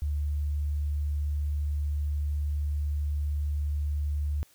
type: tone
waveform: sine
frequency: 73.42 Hz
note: D2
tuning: in tune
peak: -26 dBFS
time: 0.02-4.43 s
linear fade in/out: 0 ms
effects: white hiss -61 dBFS RMS until 4.54 s